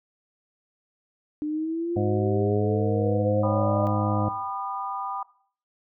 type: exponential sweep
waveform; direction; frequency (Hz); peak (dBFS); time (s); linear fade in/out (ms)
sine; up; 297.5 to 607; -25; 1.42-3.87; 0
type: harmonic tone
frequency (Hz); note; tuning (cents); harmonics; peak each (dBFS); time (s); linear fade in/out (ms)
103.83; G#2; 0; 1 / 2 / 3 / 5 / 6 / 7; -26 / -29 / -31 / -33 / -34 / -34; 1.96-4.29; 5
type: chord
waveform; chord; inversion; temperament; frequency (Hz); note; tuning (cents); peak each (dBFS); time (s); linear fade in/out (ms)
sine; G augmented; none; equal with one note detuned; 784 / 987.8 / 1216.8; G5 / B5 / D#6; 0 / 0 / -39; -33; 3.43-5.23; 5
effects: noise-tail reverb RT60 0.5 s tail -17 dB re dry